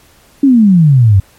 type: exponential sweep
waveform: sine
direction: down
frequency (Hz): 287.5 to 92.5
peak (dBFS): -3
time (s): 0.43-1.2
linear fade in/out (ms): 5
effects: pink hiss -46 dBFS RMS until 1.38 s + MP3 64 kbps